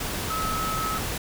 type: tone in noise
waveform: sine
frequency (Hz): 1292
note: E6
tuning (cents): -35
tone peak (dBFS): -27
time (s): 0.3-0.98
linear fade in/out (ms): 5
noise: pink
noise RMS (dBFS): -30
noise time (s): 0-1.18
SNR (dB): 0
effects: none